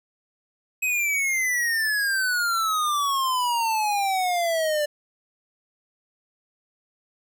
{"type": "exponential sweep", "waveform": "square", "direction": "down", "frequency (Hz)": [2551, 586], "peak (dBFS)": -22, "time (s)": [0.82, 4.86], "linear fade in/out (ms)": 10, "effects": []}